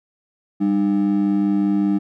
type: ring-modulated tone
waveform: triangle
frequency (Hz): 250.5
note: B3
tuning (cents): +25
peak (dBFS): -10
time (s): 0.6-1.99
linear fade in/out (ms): 20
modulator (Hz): 52.6
effects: tanh soft clip ceiling -6 dBFS